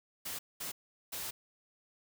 white noise bursts at uneven times, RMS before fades -40 dBFS, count 3, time 0.25-0.39 / 0.6-0.72 / 1.12-1.31 s, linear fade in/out 10 ms, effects none

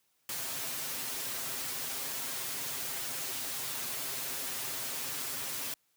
white noise with comb filter, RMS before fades -37 dBFS, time 0.29-5.74 s, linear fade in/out 2 ms, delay 7.5 ms, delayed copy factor +0.75, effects white hiss -74 dBFS RMS until 5.96 s + high-pass 80 Hz 12 dB/octave

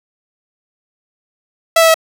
sawtooth tone with pitch steps, 659.3 / 652.9 / 646.5 Hz, E5 / E5 / E5, 0 / -17 / -34 cents, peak -3 dBFS, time 1.76-1.943 s, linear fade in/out 5 ms, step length 61 ms, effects none

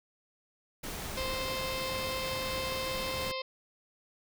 pink noise, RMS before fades -39 dBFS, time 0.83-3.32 s, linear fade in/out 10 ms
harmonic tone, 523.3 Hz, C5, in tune, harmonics 1 / 2 / 4 / 5 / 6 / 7 / 8 / 9 / 10, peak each -37 / -40 / -43 / -44 / -45 / -45 / -46 / -47 / -47 dBFS, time 1.17-3.42 s, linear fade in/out 5 ms
effects none

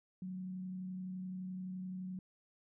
sine tone with frequency modulation, 185.1 Hz, F#3, 1 cent sharp, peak -40 dBFS, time 0.22-2.19 s, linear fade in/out 2 ms, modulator 31.7 Hz, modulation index 0.2, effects none

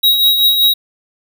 square tone with tremolo, 3823 Hz, A#7, 43 cents sharp, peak -7 dBFS, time 0.03-0.74 s, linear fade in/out 10 ms, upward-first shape triangle, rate 5.2 Hz, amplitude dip 55%, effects none

